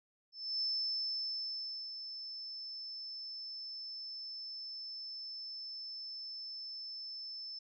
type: tone with ADSR envelope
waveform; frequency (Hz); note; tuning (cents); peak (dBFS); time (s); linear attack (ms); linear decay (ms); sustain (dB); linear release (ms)
sine; 5274; E8; 0; -32; 0.32-7.59; 290; 1300; -10; 6
effects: none